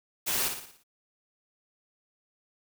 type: noise with echo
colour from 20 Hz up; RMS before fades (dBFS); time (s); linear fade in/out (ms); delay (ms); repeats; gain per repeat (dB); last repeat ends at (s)
white; -29; 0.26-0.49; 20; 58; 6; -6; 0.838
effects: none